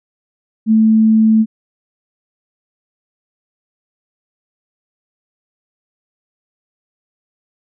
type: tone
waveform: sine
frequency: 220 Hz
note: A3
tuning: in tune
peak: -7 dBFS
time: 0.66-1.46 s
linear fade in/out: 50 ms
effects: none